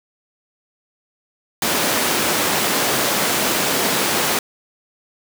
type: high-pass noise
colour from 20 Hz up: pink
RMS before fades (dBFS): -19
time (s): 1.62-4.39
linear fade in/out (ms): 2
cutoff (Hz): 250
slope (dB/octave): 12
effects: none